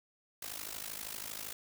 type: noise with amplitude modulation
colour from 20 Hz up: white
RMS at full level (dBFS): -39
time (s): 0.42-1.53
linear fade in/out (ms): 5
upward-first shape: sine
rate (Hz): 52.7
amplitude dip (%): 85
effects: none